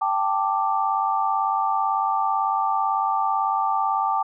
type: chord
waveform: sine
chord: G suspended second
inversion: none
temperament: just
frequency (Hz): 784 / 882 / 1176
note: G5 / A5 / D6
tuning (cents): 0 / +4 / +2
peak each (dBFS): -24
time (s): 0.01-4.23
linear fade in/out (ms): 10
effects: none